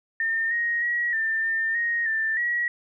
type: tone with pitch steps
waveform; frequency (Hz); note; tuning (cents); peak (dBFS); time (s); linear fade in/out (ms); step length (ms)
sine; 1813 / 1876 / 1910 / 1790 / 1802 / 1870 / 1779 / 1915; A#6 / A#6 / A#6 / A6 / A6 / A#6 / A6 / A#6; -49 / +11 / +42 / +29 / +41 / +5 / +19 / +46; -22; 0.2-2.68; 2; 310
effects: none